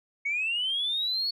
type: linear sweep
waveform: sine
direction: up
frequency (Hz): 2200 to 4435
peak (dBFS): -25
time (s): 0.25-1.31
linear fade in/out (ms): 10
effects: tanh soft clip ceiling -21 dBFS